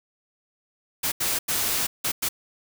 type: noise bursts at uneven times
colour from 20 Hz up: white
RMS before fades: -25 dBFS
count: 5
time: 1.03-1.12 / 1.2-1.39 / 1.48-1.87 / 2.04-2.12 / 2.22-2.29 s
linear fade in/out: 10 ms
effects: none